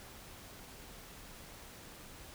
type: silence
effects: pink hiss -52 dBFS RMS until 2.34 s